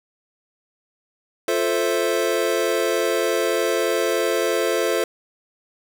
square chord, F major seventh, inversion none, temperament equal, 349.2 / 440 / 523.3 / 659.3 Hz, F4 / A4 / C5 / E5, 0 / 0 / 0 / 0 cents, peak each -26 / -24 / -25 / -27 dBFS, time 1.48-5.04 s, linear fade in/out 2 ms, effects none

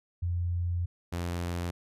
sine / sawtooth tone pair in turn, 87.31 / 86.89 Hz, F2 / F2, 0 / -8 cents, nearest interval unison, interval 8 cents, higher first, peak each -27 dBFS, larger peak neither, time 0.22-0.86 / 1.12-1.71 s, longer first, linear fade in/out 10 ms, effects resampled to 32000 Hz

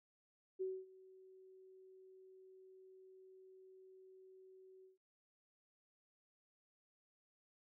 sine tone with ADSR envelope, 376.7 Hz, F#4, 31 cents sharp, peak -37 dBFS, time 0.59-4.98 s, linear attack 24 ms, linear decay 240 ms, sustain -22 dB, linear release 140 ms, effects none

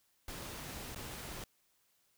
pink noise with dropouts, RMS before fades -45 dBFS, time 0.28-1.44 s, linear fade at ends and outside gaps 2 ms, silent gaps 0.948-0.959 s, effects white hiss -74 dBFS RMS until 2.17 s

